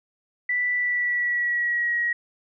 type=tone with pitch glide; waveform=sine; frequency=1973 to 1900.3 Hz; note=B6 to A#6; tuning=-2 to +33 cents; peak=-21 dBFS; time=0.49-2.13 s; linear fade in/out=5 ms; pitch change=-65 cents; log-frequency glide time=0.75-1.94 s; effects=none